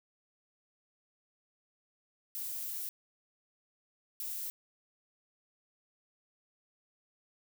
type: noise bursts at uneven times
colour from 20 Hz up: violet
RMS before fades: -39 dBFS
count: 2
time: 2.35-2.89 / 4.2-4.5 s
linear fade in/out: 0 ms
effects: none